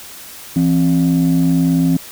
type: tone pair together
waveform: sine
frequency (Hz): 167.5 / 265.8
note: E3 / C4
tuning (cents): +28 / +27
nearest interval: minor sixth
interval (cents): 799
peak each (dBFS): -12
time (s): 0.56-1.97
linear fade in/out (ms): 5
effects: tanh soft clip ceiling -7 dBFS + white hiss -35 dBFS RMS until 2.11 s